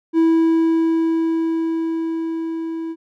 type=tone with level ramp; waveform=triangle; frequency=327.1 Hz; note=E4; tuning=13 cents flat; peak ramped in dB=-9 to -22 dBFS; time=0.13-2.96 s; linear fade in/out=50 ms; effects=none